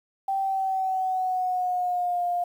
sine tone with pitch glide, 778 to 705.2 Hz, G5 to F5, -13 to +17 cents, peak -23 dBFS, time 0.28-2.44 s, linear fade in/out 5 ms, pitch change -170 cents, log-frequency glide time 0.39-2.24 s, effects 9-bit

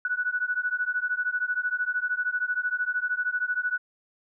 sine beating tone pair, 1471 / 1484 Hz, F#6 / F#6, -11 / +5 cents, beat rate 13 Hz, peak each -28 dBFS, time 0.05-3.78 s, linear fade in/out 2 ms, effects none

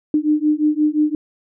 sine beating tone pair, 299.9 / 305.6 Hz, D4 / D#4, +36 / -31 cents, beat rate 5.7 Hz, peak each -17 dBFS, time 0.14-1.15 s, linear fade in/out 2 ms, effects none

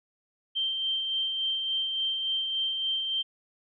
sine tone with tremolo, 3139 Hz, G7, 2 cents sharp, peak -25 dBFS, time 0.55-3.23 s, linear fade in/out 20 ms, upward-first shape sine, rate 3.5 Hz, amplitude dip 35%, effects none

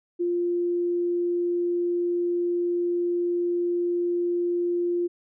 sine tone, 349.2 Hz, F4, in tune, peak -22 dBFS, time 0.19-5.08 s, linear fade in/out 20 ms, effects none

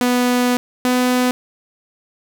sawtooth tone pair in turn, 246.9 / 250.2 Hz, B3 / B3, 0 / +23 cents, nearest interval unison, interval 23 cents, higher second, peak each -10 dBFS, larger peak neither, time 0.01-0.57 / 0.85-1.31 s, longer first, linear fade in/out 0 ms, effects none

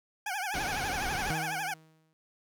20% pulse tone with vibrato, 785 Hz, G5, 2 cents sharp, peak -27 dBFS, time 0.26-1.74 s, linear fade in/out 5 ms, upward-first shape triangle, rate 12 Hz, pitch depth 180 cents each way
pink low-pass noise, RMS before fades -37 dBFS, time 0.54-1.31 s, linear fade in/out 0 ms, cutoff 6600 Hz, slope 96 dB/octave
sawtooth tone with exponential decay, 158.7 Hz, D#3, 35 cents sharp, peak -27 dBFS, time 1.3-2.13 s, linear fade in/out 0 ms, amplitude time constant 180 ms
effects none

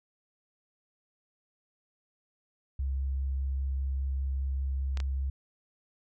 sine tone with vibrato, 67.3 Hz, C2, 49 cents sharp, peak -28 dBFS, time 2.79-5.3 s, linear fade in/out 5 ms, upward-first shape triangle, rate 5 Hz, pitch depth 11 cents each way
clicks, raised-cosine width 0.2 ms, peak -22 dBFS, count 2, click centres 4.973 / 5.002 s
effects none

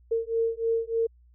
sine beating tone pair, 454.6 / 457.9 Hz, A#4 / A#4, -43 / -31 cents, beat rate 3.3 Hz, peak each -27 dBFS, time 0.11-1.07 s, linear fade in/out 10 ms, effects added 60 Hz sine -54 dBFS peak until 1.34 s

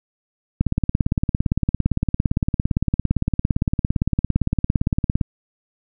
click train, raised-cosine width 5 ms, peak -5 dBFS, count 82, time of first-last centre 0.61-5.212 s, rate 17.6 Hz, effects none

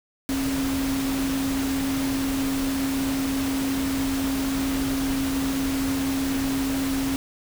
sine tone in noise, 270 Hz, C#4, 45 cents flat, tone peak -23 dBFS, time 0.29-7.16 s, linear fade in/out 0 ms, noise pink, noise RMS -31 dBFS, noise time 0.29-7.16 s, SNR +5 dB, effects none

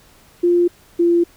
sine tone pair in turn, 349.2 / 343.2 Hz, F4 / F4, 0 / -30 cents, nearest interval unison, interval 30 cents, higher first, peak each -11 dBFS, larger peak neither, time 0.43-0.68 / 0.99-1.24 s, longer neither, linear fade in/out 10 ms, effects pink hiss -50 dBFS RMS until 1.36 s

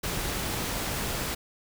pink noise, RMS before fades -31 dBFS, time 0.03-1.35 s, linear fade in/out 10 ms, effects none

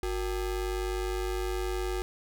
square ring-modulated tone, 207.7 Hz, G#3, in tune, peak -27 dBFS, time 0.03-2.02 s, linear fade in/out 0 ms, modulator 158 Hz, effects none

